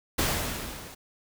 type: noise with level ramp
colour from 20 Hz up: pink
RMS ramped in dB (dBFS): -24 to -45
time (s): 0.18-0.95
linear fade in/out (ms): 10
effects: none